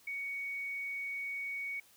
sine tone, 2235 Hz, C#7, 14 cents sharp, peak -36 dBFS, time 0.07-1.8 s, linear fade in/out 5 ms, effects white hiss -63 dBFS RMS until 1.96 s

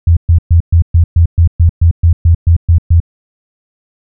sine tone bursts, 84.1 Hz, E2, 35 cents sharp, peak -3 dBFS, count 14, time 0.07-3.002 s, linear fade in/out 5 ms, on 98 ms, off 120 ms, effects none

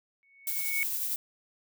sine tone with exponential growth, 2217 Hz, C#7, in tune, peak -25 dBFS, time 0.23-0.83 s, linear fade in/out 0 ms, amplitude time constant 130 ms
violet noise with tremolo, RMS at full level -31 dBFS, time 0.47-1.16 s, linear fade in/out 2 ms, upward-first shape sine, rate 11 Hz, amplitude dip 25%
effects none

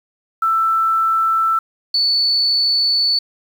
sine tone pair in turn, 1328 / 4467 Hz, E6 / C#8, +12 / +12 cents, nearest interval octave + major sixth, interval 2100 cents, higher second, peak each -13 dBFS, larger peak neither, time 0.42-1.59 / 1.94-3.19 s, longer second, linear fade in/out 5 ms, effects 7-bit

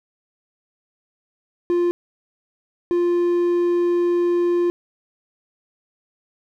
triangle tone bursts at uneven times, 349.2 Hz, F4, in tune, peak -14 dBFS, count 2, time 1.7-1.91 / 2.91-4.7 s, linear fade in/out 0 ms, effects none

